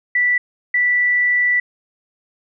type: tone bursts at uneven times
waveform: sine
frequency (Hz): 1967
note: B6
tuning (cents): -7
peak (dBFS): -13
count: 2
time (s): 0.15-0.38 / 0.74-1.6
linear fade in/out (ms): 5
effects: none